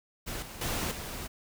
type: noise with level steps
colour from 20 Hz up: pink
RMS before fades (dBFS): -37 / -44 / -32 / -39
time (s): 0.26-1.28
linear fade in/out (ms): 20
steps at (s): 0.42 / 0.61 / 0.91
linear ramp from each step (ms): 5
effects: none